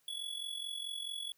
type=tone with amplitude modulation; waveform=square; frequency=3386 Hz; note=G#7; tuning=33 cents sharp; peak=-36 dBFS; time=0.08-1.32 s; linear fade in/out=2 ms; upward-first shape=sine; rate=44.6 Hz; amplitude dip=70%; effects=white hiss -73 dBFS RMS until 1.37 s

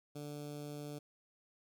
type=tone with notch filter; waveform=15% pulse; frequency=146.83 Hz; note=D3; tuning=in tune; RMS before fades=-45 dBFS; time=0.15-0.99 s; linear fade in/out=10 ms; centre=1800 Hz; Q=0.74; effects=none

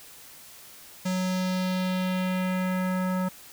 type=tone with low-pass filter sweep; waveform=square; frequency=184.7 Hz; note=F#3; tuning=3 cents flat; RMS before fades=-27 dBFS; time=1.05-3.29 s; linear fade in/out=10 ms; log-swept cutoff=7400 to 1300 Hz; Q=1.6; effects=white hiss -48 dBFS RMS until 3.52 s

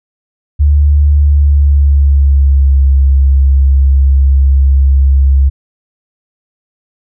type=tone with pitch glide; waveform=sine; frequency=72.8 to 67.92 Hz; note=D2 to C#2; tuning=-15 to -35 cents; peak=-4 dBFS; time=0.59-5.5 s; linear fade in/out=20 ms; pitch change=-120 cents; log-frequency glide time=1.15-2.84 s; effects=none

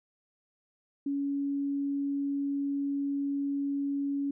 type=tone; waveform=sine; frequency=280.7 Hz; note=C#4; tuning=22 cents sharp; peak=-28 dBFS; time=1.06-4.31 s; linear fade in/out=5 ms; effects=none

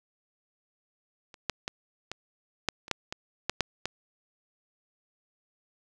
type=clicks; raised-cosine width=0.2 ms; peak=-30 / -10 / -15 / -18 / -8 / -26 / -9 / -17 / -9 / -7 / -13 dBFS; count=11; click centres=1.342 / 1.497 / 1.679 / 2.116 / 2.687 / 2.881 / 2.913 / 3.125 / 3.496 / 3.607 / 3.856 s; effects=none

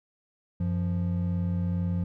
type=tone pair together; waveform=triangle; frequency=92.5 / 174.62 Hz; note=F#2 / F3; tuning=0 / 0 cents; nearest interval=major seventh; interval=1100 cents; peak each=-26 dBFS; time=0.6-2.04 s; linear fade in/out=5 ms; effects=none

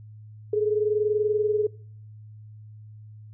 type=tone pair together; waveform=sine; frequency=419.5 / 440 Hz; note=G#4 / A4; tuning=+17 / 0 cents; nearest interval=minor second; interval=83 cents; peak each=-21 / -27 dBFS; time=0.53-1.67 s; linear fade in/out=5 ms; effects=noise-tail reverb RT60 0.5 s tail -22 dB re dry + added 107 Hz sine -42 dBFS peak until 3.33 s

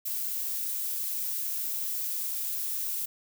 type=noise; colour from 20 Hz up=violet; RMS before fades=-32 dBFS; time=0.05-3.06 s; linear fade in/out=10 ms; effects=none

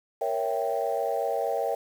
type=chord; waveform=sine; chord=A# diminished seventh; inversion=none; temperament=equal; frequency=466.2 / 554.4 / 659.3 / 784 Hz; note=A#4 / C#5 / E5 / G5; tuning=0 / 0 / 0 / 0 cents; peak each=-30 dBFS; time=0.21-1.75 s; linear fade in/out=5 ms; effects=tanh soft clip ceiling -16 dBFS + 8-bit

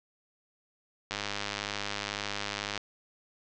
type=click train; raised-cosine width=0.2 ms; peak=-15 dBFS; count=171; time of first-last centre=1.11-2.777 s; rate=102 Hz; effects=low-pass 7000 Hz 12 dB/octave

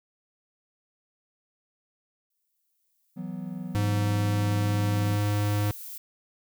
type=noise with exponential growth; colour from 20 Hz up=violet; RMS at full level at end=-39 dBFS; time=2.3-5.98 s; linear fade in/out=5 ms; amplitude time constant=800 ms
type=chord; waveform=triangle; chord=E suspended second; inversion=none; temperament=equal with one note detuned; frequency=164.81 / 186.82 / 246.9 Hz; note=E3 / F#3 / B3; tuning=0 / +17 / 0 cents; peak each=-36 / -33 / -37 dBFS; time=3.16-5.17 s; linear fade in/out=20 ms
type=tone; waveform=square; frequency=103.5 Hz; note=G#2; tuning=5 cents flat; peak=-24 dBFS; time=3.75-5.71 s; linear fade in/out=0 ms
effects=none

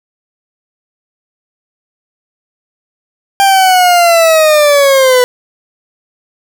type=linear sweep; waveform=40% pulse; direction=down; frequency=794 to 492.5 Hz; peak=-4 dBFS; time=3.4-5.24 s; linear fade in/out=0 ms; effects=none

